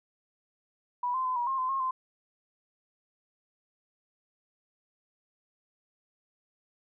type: tone with pitch steps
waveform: sine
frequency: 980 / 1037 / 1019 / 961 / 1068 / 1028 / 1077 / 1036 Hz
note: B5 / C6 / C6 / B5 / C6 / C6 / C6 / C6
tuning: -14 / -16 / -46 / -48 / +35 / -31 / +50 / -17 cents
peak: -27 dBFS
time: 1.03-1.91 s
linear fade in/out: 5 ms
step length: 110 ms
effects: none